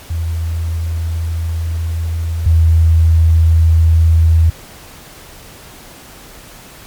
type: tone pair in turn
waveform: sine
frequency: 82.41 / 81.56 Hz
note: E2 / E2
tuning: 0 / -18 cents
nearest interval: unison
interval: 18 cents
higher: first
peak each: -15 / -6 dBFS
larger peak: second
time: 0.1-2.46 / 2.46-4.5 s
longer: first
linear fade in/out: 5 ms
effects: pink hiss -37 dBFS RMS until 6.86 s + MP3 96 kbps